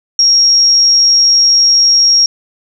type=tone; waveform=sine; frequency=5588 Hz; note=F8; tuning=in tune; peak=-5 dBFS; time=0.19-2.26 s; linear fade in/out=2 ms; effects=none